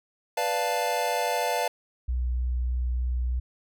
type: chord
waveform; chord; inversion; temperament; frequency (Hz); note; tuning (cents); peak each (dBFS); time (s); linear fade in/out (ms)
square; B half-diminished seventh; none; equal; 493.9 / 587.3 / 698.5 / 880; B4 / D5 / F5 / A5; 0 / 0 / 0 / 0; -32 / -32 / -30 / -30; 0.37-1.68; 5
type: tone with vibrato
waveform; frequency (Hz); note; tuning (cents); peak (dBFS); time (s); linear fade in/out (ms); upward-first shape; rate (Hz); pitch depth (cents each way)
sine; 61.7; B1; -1; -24; 2.08-3.4; 10; triangle; 3.3; 10
effects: none